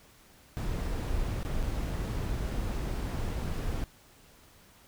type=noise with dropouts; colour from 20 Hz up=brown; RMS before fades=-32 dBFS; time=0.57-3.84 s; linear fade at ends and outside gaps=0 ms; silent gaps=1.431-1.449 / 1.628-1.634 s; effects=pink hiss -58 dBFS RMS until 4.87 s